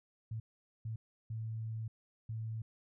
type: tone bursts at uneven times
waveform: sine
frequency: 111.4 Hz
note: A2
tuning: 22 cents sharp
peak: -37 dBFS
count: 4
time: 0.31-0.4 / 0.85-0.96 / 1.3-1.88 / 2.29-2.62 s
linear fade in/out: 5 ms
effects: none